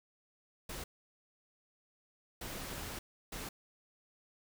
pink noise bursts at uneven times, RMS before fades -43 dBFS, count 3, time 0.69-0.84 / 2.41-2.99 / 3.32-3.49 s, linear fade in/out 5 ms, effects none

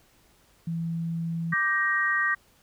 sine tone, 166.2 Hz, E3, 15 cents sharp, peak -27 dBFS, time 0.67-1.54 s, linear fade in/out 5 ms
sine chord, G minor, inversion second, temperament just, 1176 / 1568 / 1881.6 Hz, D6 / G6 / Bb6, +2 / 0 / +16 cents, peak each -29 / -28 / -24 dBFS, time 1.52-2.35 s, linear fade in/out 10 ms
effects pink hiss -61 dBFS RMS until 2.62 s

